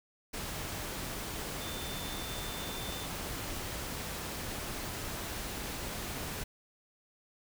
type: tone in noise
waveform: sine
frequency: 3556 Hz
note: A7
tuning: 18 cents sharp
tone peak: -45 dBFS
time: 1.6-3.06 s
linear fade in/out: 10 ms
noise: pink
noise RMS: -39 dBFS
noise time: 0.33-6.44 s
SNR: -9 dB
effects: none